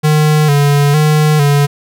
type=tone with vibrato; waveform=square; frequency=148 Hz; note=D3; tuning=14 cents sharp; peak=-8 dBFS; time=0.03-1.67 s; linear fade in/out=20 ms; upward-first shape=square; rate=1.1 Hz; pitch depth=53 cents each way; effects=none